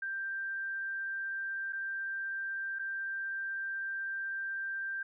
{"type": "tone with dropouts", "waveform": "sine", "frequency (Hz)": 1577, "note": "G6", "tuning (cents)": 10, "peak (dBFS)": -34, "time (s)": [0.02, 5.03], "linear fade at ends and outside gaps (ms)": 5, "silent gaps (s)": [[1.725, 1.73], [2.788, 2.793]], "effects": []}